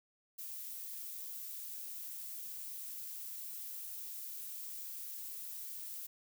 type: noise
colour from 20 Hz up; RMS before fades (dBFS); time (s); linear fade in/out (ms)
violet; -45; 0.38-6.07; 10
effects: none